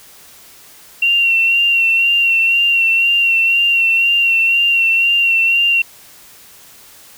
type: tone with vibrato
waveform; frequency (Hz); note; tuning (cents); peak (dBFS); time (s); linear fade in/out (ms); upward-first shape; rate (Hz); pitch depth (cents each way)
sine; 2741; F7; -33; -10; 1.02-5.82; 5; sine; 2; 32
effects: white hiss -42 dBFS RMS until 7.17 s